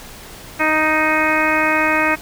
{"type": "harmonic tone with a mistuned harmonic", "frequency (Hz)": 311.1, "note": "D#4", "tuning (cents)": 0, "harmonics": [1, 2, 3, 4, 5, 6, 7, 8], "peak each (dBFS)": [-22, -22, -22, -22, -22, -22, -22, -22], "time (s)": [0.59, 2.16], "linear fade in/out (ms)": 20, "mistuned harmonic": 8, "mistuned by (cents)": 18, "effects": ["pink hiss -37 dBFS RMS until 2.21 s"]}